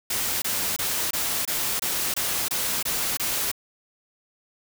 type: noise bursts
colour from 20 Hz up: white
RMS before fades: -26 dBFS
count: 10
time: 0.1-3.516 s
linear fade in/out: 5 ms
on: 320 ms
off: 24 ms
effects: none